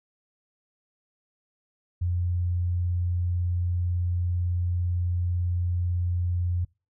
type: tone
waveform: sine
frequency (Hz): 88.2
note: F2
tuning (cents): +18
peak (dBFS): -23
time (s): 2.01-6.65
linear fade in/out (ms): 10
effects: noise-tail reverb RT60 0.3 s tail -25 dB re dry